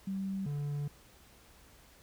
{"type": "tone pair in turn", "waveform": ["sine", "triangle"], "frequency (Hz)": [193.4, 144.89], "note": ["G3", "D3"], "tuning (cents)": [-23, -23], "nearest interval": "perfect fourth", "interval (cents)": 500, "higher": "first", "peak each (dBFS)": [-33, -31], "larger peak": "second", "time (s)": [[0.07, 0.46], [0.46, 0.88]], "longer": "second", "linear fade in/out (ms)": 5, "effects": ["added 60 Hz sine -65 dBFS peak until 2.02 s", "pink hiss -60 dBFS RMS until 2.02 s"]}